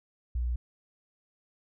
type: tone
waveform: sine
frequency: 60.3 Hz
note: B1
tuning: 41 cents flat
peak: -27 dBFS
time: 0.35-0.56 s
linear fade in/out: 5 ms
effects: none